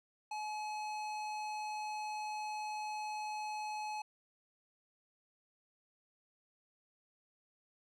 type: tone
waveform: square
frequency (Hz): 851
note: G#5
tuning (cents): +42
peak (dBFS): -39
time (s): 0.31-4.02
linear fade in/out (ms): 5
effects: low-pass 7000 Hz 12 dB/octave